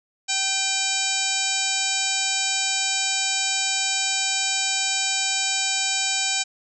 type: harmonic tone with a mistuned harmonic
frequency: 773 Hz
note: G5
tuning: 24 cents flat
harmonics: 1 / 2 / 3 / 4 / 5 / 6 / 7 / 8 / 9 / 10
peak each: -33 / -34 / -29 / -31 / -30 / -31 / -31 / -33 / -28 / -29 dBFS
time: 0.28-6.44 s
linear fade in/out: 20 ms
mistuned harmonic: 3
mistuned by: +56 cents
effects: none